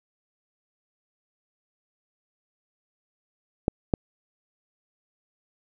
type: clicks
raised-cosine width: 2 ms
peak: -7 dBFS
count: 2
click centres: 3.681 / 3.938 s
effects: none